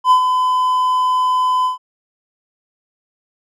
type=tone with ADSR envelope; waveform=triangle; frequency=1012 Hz; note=B5; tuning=42 cents sharp; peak=-4 dBFS; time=0.04-1.78 s; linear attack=70 ms; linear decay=89 ms; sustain=-7 dB; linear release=130 ms; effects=none